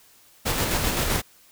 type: noise with tremolo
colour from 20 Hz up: pink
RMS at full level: -23 dBFS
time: 0.45-1.22 s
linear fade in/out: 20 ms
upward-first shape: square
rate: 7.7 Hz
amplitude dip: 30%
effects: white hiss -55 dBFS RMS until 1.51 s